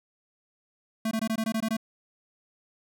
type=tone bursts; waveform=square; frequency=222.2 Hz; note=A3; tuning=17 cents sharp; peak=-26 dBFS; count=9; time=1.05-1.768 s; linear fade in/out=5 ms; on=62 ms; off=20 ms; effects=none